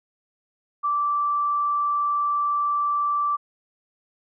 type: tone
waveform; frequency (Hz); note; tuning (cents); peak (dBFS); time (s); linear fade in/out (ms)
sine; 1167; D6; -11; -20; 0.83-3.37; 20
effects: none